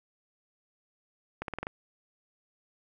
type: accelerating click train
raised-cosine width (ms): 0.5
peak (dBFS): -19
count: 6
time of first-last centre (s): 1.42-1.669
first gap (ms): 62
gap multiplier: 0.89
effects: none